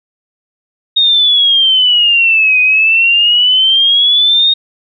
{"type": "exponential two-way sweep", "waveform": "sine", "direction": "down then up", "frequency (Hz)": [3729, 2489, 3729], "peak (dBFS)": -6, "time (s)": [0.96, 4.54], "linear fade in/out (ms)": 10, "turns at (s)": 2.6, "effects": []}